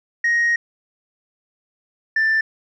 sine tone pair in turn, 1875 / 1773.6 Hz, A#6 / A6, +10 / +13 cents, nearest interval minor second, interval 97 cents, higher first, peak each -13 dBFS, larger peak neither, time 0.24-0.56 / 2.16-2.41 s, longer first, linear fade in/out 5 ms, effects tanh soft clip ceiling -13 dBFS

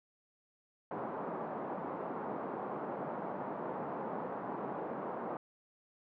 white band-pass noise, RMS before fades -40 dBFS, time 0.91-5.37 s, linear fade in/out 2 ms, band 160 to 1000 Hz, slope 24 dB/octave, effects none

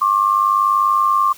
sine tone pair together, 1074.5 / 1174.7 Hz, C6 / D6, +46 / 0 cents, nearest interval major second, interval 154 cents, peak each -15 dBFS, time 0.01-1.33 s, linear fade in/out 10 ms, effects white hiss -42 dBFS RMS until 1.37 s

